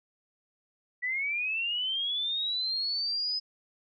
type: linear sweep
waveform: sine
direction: up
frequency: 1945 to 5070 Hz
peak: -28 dBFS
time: 1.02-3.4 s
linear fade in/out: 20 ms
effects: none